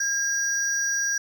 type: tone pair together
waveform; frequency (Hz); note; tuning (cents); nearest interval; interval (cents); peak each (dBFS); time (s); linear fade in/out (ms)
triangle; 1619 / 5779; G#6 / F#8; -45 / -42; octave + minor seventh; 2203; -24; 0-1.18; 5
effects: none